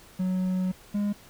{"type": "tone pair in turn", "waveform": "triangle", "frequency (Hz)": [185, 204.9], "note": ["F#3", "G#3"], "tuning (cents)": [0, -23], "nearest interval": "major second", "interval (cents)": 177, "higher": "second", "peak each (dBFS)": -22, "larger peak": "neither", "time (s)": [[0.19, 0.72], [0.94, 1.13]], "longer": "first", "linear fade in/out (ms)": 10, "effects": ["pink hiss -52 dBFS RMS until 1.29 s"]}